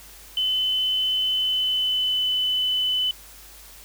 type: tone with pitch glide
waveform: sine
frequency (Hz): 3032 to 3011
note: F#7 to F#7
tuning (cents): +42 to +30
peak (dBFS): -20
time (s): 0.37-3.11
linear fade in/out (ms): 2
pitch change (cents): -12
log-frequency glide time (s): 1.27-2.27
effects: added 50 Hz sine -50 dBFS peak until 3.84 s + white hiss -46 dBFS RMS until 3.84 s